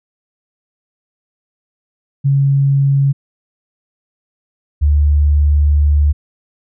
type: tone pair in turn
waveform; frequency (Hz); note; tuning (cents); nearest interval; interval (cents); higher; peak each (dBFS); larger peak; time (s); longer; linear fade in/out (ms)
sine; 138.59 / 73.42; C#3 / D2; 0 / 0; major seventh; 1100; first; -9 / -8; second; 2.24-3.13 / 4.81-6.13; second; 20
effects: none